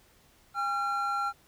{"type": "tone pair together", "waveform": "triangle", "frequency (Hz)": [809.1, 1369], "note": ["G#5", "F6"], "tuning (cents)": [-45, -35], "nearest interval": "major sixth", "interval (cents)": 910, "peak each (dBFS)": [-31, -27], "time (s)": [0.54, 1.33], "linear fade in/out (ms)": 50, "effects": ["pink hiss -62 dBFS RMS until 1.47 s"]}